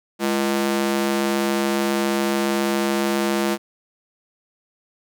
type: ring-modulated tone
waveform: sawtooth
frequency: 276 Hz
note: C#4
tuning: 7 cents flat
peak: -12 dBFS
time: 0.19-3.58 s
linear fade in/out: 50 ms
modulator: 67.2 Hz
effects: none